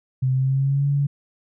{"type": "tone with pitch glide", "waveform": "sine", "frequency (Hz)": [130, 141.77], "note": ["C3", "C#3"], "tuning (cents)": [-11, 39], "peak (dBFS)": -17, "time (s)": [0.22, 1.07], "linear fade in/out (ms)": 10, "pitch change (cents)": 150, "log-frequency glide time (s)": [0.32, 0.87], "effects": []}